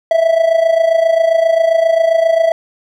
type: tone with amplitude modulation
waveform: triangle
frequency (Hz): 658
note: E5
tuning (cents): -3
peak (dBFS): -4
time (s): 0.11-2.52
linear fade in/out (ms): 2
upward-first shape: sine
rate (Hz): 27.5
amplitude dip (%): 70
effects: none